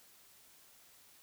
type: silence
effects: white hiss -62 dBFS RMS until 1.22 s